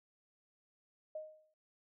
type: tone with exponential decay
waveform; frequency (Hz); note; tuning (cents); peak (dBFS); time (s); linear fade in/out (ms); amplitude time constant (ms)
sine; 621; D#5; -3; -38; 1.15-1.54; 5; 83
effects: none